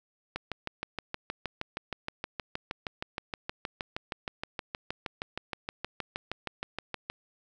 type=click train; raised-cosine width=0.3 ms; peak=-17 dBFS; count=44; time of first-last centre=0.36-7.1 s; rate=6.38 Hz; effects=none